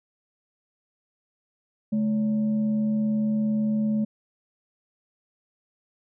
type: tone with frequency modulation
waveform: sine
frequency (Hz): 214.3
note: A3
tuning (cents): -45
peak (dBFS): -21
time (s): 1.92-4.05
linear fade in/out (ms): 10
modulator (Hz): 351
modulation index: 0.27
effects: none